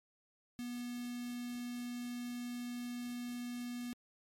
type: tone with notch filter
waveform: square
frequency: 243.1 Hz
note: B3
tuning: 27 cents flat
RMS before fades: -42 dBFS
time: 0.59-3.93 s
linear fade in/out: 0 ms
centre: 880 Hz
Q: 0.62
effects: MP3 64 kbps